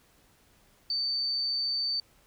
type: tone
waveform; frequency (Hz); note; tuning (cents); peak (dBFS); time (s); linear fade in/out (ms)
sine; 4567; D8; -49; -27; 0.9-2; 2
effects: pink hiss -63 dBFS RMS until 2.26 s